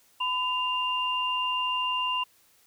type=tone pair together; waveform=sine; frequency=1006.8 / 2794 Hz; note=B5 / F7; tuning=+33 / 0 cents; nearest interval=octave + tritone; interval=1767 cents; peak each=-28 dBFS; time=0.2-2.24 s; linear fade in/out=10 ms; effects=white hiss -62 dBFS RMS until 2.66 s